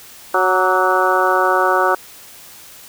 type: harmonic tone with a mistuned harmonic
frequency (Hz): 185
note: F#3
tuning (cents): 0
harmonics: 2 / 3 / 4 / 5 / 6 / 7 / 8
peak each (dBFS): -20 / -20 / -20 / -20 / -20 / -20 / -20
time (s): 0.34-1.95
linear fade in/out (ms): 5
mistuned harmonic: 6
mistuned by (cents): +53
effects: white hiss -40 dBFS RMS until 2.88 s